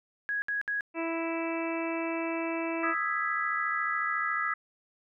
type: tone bursts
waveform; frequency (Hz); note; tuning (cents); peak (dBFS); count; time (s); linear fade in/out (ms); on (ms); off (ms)
sine; 1661.2; G#6; 0; -28; 3; 0.29-0.808; 0; 130; 64
type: harmonic tone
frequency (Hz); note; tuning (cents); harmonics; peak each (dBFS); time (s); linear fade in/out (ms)
330; E4; +2; 1 / 2 / 3 / 4 / 5 / 6 / 7 / 8; -32 / -36 / -39 / -43 / -47 / -45 / -41 / -40; 0.94-2.95; 50
type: chord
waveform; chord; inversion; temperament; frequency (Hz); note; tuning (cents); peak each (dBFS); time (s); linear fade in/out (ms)
sine; E major seventh; third; equal; 1244.5 / 1318.5 / 1661.2 / 1975.5; D#6 / E6 / G#6 / B6; 0 / 0 / 0 / 0; -33; 2.83-4.54; 5
effects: none